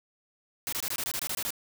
white noise bursts, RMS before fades -32 dBFS, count 11, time 0.67-1.505 s, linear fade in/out 0 ms, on 55 ms, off 23 ms, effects none

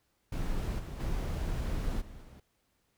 brown noise with level steps, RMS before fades -33 / -39 / -33 / -47 / -49 dBFS, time 0.32-2.4 s, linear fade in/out 5 ms, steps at 0.78 / 0.99 / 2 / 2.21 s, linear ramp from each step 20 ms, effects pink hiss -75 dBFS RMS until 2.97 s

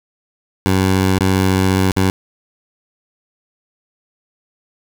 15% pulse tone with dropouts, 94.6 Hz, F#2, 39 cents sharp, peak -6 dBFS, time 0.66-2.1 s, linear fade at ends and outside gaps 0 ms, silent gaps 1.186-1.207 / 1.918-1.965 s, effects none

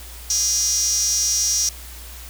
sawtooth tone with high-pass filter, 410.4 Hz, G#4, 21 cents flat, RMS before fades -20 dBFS, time 0.3-1.69 s, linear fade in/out 2 ms, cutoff 5800 Hz, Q 9.9, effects added 60 Hz sine -37 dBFS peak until 2.29 s + white hiss -40 dBFS RMS until 2.29 s

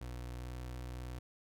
30% pulse tone with pitch glide, 61.1 to 61.85 Hz, B1 to B1, -18 to +3 cents, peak -39 dBFS, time 0.01-1.19 s, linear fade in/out 5 ms, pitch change +21 cents, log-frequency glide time 0.32-0.52 s, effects none

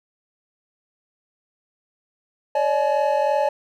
triangle tone cluster, 560 / 603 / 853 Hz, C#5 / D5 / G#5, +18 / +46 / +46 cents, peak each -20 dBFS, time 2.55-3.49 s, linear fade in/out 5 ms, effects none

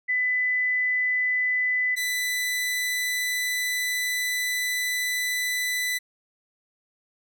sine / sawtooth tone pair in turn, 2000 / 1991.9 Hz, B6 / B6, +21 / +14 cents, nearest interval unison, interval 7 cents, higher first, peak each -21 dBFS, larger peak neither, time 0.08-1.96 / 1.96-5.99 s, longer second, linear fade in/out 20 ms, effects none

